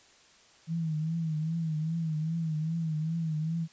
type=tone with vibrato; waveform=sine; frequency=160 Hz; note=D#3; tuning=49 cents sharp; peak=-28 dBFS; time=0.67-3.68 s; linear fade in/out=50 ms; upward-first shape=triangle; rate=2.5 Hz; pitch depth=89 cents each way; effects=white hiss -59 dBFS RMS until 3.72 s + resampled to 16000 Hz